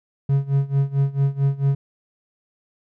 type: tone with tremolo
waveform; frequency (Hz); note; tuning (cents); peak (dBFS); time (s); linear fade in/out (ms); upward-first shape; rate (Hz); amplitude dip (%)
triangle; 138.59; C#3; 0; -12; 0.29-1.75; 5; sine; 4.5; 90
effects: none